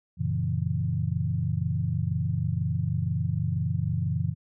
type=chord; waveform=sine; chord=F# dominant seventh; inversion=none; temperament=equal; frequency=92.5 / 116.54 / 138.59 / 164.81 Hz; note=F#2 / A#2 / C#3 / E3; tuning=0 / 0 / 0 / 0 cents; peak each=-30 dBFS; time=0.17-4.35 s; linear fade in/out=50 ms; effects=none